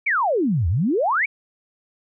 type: exponential two-way sweep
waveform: sine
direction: down then up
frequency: 2414 to 77 to 2414 Hz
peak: -17 dBFS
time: 0.06-1.26 s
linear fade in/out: 10 ms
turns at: 0.68 s
effects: none